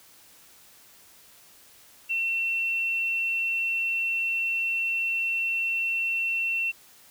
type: tone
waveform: sine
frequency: 2705 Hz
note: E7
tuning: 44 cents sharp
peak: -24 dBFS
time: 2.09-6.72 s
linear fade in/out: 20 ms
effects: white hiss -54 dBFS RMS until 7.1 s